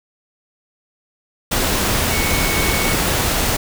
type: tone in noise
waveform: sine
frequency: 2217 Hz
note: C#7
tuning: in tune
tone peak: -24 dBFS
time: 2.11-2.95 s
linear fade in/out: 10 ms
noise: pink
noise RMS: -18 dBFS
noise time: 1.51-3.57 s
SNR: -9 dB
effects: none